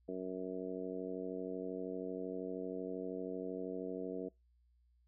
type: harmonic tone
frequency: 92.8 Hz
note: F#2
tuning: 6 cents sharp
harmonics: 2 / 3 / 4 / 5 / 6 / 7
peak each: -48 / -44 / -45 / -43 / -53 / -49 dBFS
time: 0.08-4.29 s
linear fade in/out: 10 ms
effects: noise-tail reverb RT60 0.2 s tail -25 dB re dry + added 60 Hz sine -68 dBFS peak until 5.07 s